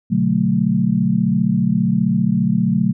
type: chord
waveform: sine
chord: B minor seventh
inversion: none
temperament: equal with one note detuned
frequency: 123.47 / 146.32 / 185 / 220 Hz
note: B2 / D3 / F#3 / A3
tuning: 0 / -6 / 0 / 0 cents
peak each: -23 / -22 / -17 / -18 dBFS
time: 0.1-2.93 s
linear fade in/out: 20 ms
effects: none